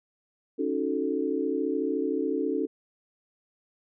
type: chord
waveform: sine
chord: D# half-diminished seventh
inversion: third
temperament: equal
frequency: 277.2 / 311.1 / 370 / 440 Hz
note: C#4 / D#4 / F#4 / A4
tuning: 0 / 0 / 0 / 0 cents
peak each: -30 / -31 / -32 / -30 dBFS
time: 0.58-2.67 s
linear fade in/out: 20 ms
effects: none